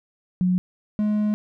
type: tone pair in turn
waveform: sine / triangle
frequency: 181.8 / 210.7 Hz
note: F#3 / G#3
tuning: -30 / +25 cents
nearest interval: minor third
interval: 255 cents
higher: second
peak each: -17 dBFS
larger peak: neither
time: 0.41-0.58 / 0.99-1.34 s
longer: second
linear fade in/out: 0 ms
effects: none